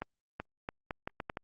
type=accelerating click train; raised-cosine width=0.5 ms; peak=-21 dBFS; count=8; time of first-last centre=0.02-1.371 s; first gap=380 ms; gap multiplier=0.76; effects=Opus 32 kbps